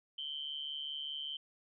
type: tone with amplitude modulation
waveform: sine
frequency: 3100 Hz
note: G7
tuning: 20 cents flat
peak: -35 dBFS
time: 0.18-1.37 s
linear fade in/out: 5 ms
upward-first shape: sine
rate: 145 Hz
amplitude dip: 75%
effects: none